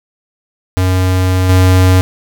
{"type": "tone with level steps", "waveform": "square", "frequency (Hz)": 92.5, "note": "F#2", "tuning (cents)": 0, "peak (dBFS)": [-10, -6], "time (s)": [0.77, 2.01], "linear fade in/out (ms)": 0, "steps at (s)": 1.49, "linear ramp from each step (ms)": 5, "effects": []}